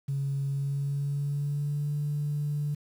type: tone with pitch glide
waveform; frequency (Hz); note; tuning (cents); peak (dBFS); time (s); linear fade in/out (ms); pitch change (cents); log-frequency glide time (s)
sine; 138.59 to 146.83; C#3 to D3; 0 to 0; -26; 0.08-2.75; 10; +100; 0.48-1.95
effects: tanh soft clip ceiling -22 dBFS + 9-bit